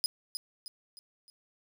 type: tone with echo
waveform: sawtooth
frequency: 5010 Hz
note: D#8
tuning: 11 cents sharp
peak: -24 dBFS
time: 0.04-0.06 s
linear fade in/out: 0 ms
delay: 310 ms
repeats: 4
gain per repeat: -7 dB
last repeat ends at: 1.3 s
effects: none